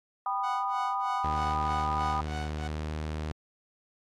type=chord; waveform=sine; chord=G augmented; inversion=none; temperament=equal with one note detuned; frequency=784 / 987.8 / 1229.5 Hz; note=G5 / B5 / D#6; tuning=0 / 0 / -21 cents; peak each=-32 dBFS; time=0.26-2.21 s; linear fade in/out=2 ms
type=tone with tremolo; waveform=sawtooth; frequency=740 Hz; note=F#5; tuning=in tune; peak=-32 dBFS; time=0.43-2.68 s; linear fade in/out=10 ms; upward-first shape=sine; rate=3.2 Hz; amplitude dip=95%
type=tone with pitch glide; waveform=sawtooth; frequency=76.2 to 77.17 Hz; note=D#2 to D#2; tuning=-36 to -14 cents; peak=-28 dBFS; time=1.24-3.32 s; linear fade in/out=5 ms; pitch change=+22 cents; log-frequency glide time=2.49-2.92 s
effects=low-pass 6000 Hz 12 dB/octave + AAC 64 kbps